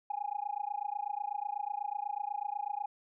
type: tone with amplitude modulation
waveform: sine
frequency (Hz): 822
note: G#5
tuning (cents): -18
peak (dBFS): -29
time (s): 0.1-2.86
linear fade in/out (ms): 5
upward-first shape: sine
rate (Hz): 28.1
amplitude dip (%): 100
effects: tanh soft clip ceiling -25 dBFS